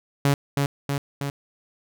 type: tone with echo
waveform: sawtooth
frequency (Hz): 140.8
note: C#3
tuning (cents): +27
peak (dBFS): -13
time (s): 0.25-0.34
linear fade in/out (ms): 2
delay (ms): 320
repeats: 3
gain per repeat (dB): -3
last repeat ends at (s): 1.3
effects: none